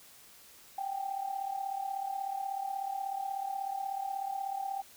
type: tone with amplitude modulation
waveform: sine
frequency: 784 Hz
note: G5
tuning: in tune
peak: -30 dBFS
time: 0.78-4.82 s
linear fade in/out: 5 ms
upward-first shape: sine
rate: 36.4 Hz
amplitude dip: 70%
effects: white hiss -56 dBFS RMS until 4.96 s